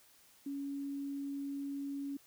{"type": "tone", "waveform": "sine", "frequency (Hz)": 279.8, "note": "C#4", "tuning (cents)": 16, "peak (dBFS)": -37, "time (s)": [0.46, 2.17], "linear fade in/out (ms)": 5, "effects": ["white hiss -64 dBFS RMS until 2.26 s"]}